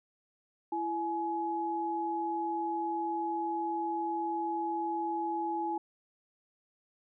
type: tone pair together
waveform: sine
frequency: 334.8 / 843.6 Hz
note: E4 / G#5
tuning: +27 / +27 cents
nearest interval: octave + major third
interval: 1600 cents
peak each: -35 / -32 dBFS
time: 0.72-5.78 s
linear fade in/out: 5 ms
effects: none